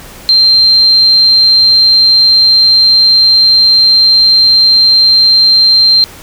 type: tone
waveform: sine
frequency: 4155 Hz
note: C8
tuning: 13 cents flat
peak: -3 dBFS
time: 0.29-6.04 s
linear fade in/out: 0 ms
effects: pink hiss -32 dBFS RMS until 6.22 s